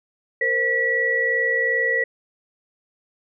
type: tone cluster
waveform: sine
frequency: 461.4 / 524 / 1941 Hz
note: A#4 / C5 / B6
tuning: -18 / +2 / -31 cents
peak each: -26 / -27 / -19 dBFS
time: 0.41-2.04 s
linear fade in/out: 5 ms
effects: none